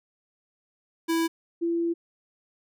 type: tone pair in turn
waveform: square / sine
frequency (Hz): 329.6 / 337.7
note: E4 / E4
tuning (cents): 0 / +42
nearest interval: unison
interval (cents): 42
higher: second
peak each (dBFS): -23 / -23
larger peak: neither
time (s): 1.08-1.28 / 1.61-1.94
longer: second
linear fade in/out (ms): 20
effects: none